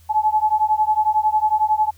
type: beating tone pair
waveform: sine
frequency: 853 / 864 Hz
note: G#5 / A5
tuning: +46 / -32 cents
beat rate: 11 Hz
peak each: -18 dBFS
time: 0.09-1.91 s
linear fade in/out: 20 ms
effects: added 82 Hz sine -47 dBFS peak until 1.97 s + white hiss -56 dBFS RMS until 1.97 s